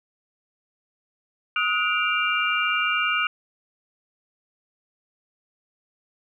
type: tone cluster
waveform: sine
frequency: 1263 / 1454 / 2355 / 2793 Hz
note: D#6 / F#6 / D7 / F7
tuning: +26 / -31 / +4 / -1 cents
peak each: -26 dBFS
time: 1.56-3.27 s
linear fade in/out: 2 ms
effects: none